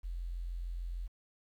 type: tone with quantisation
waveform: sine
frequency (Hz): 43.34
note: F1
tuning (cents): -12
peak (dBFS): -36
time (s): 0.03-1.08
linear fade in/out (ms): 20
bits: 11
effects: none